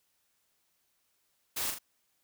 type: noise with echo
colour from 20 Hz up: white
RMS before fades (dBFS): -34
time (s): 1.56-1.71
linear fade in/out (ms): 10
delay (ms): 39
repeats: 2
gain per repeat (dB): -5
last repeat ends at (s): 1.788
effects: white hiss -75 dBFS RMS until 2.23 s